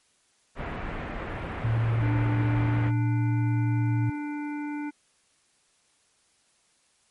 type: low-pass noise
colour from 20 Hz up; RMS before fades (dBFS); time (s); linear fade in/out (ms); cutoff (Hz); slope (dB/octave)
pink; -34; 0.55-2.92; 50; 2300; 24
type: tone with pitch glide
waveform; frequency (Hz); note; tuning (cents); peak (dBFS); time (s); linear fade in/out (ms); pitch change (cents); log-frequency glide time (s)
sine; 114.2 to 115.39; A#2 to A#2; -35 to -17; -22; 1.64-4.1; 5; +18; 2.28-2.79
type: harmonic tone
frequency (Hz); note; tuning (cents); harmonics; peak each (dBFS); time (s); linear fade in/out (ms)
294.7; D4; +6; 1 / 3 / 5 / 7 / 8; -30 / -40 / -44 / -47 / -48; 2.01-4.91; 20
effects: white hiss -66 dBFS RMS until 7.1 s + MP3 48 kbps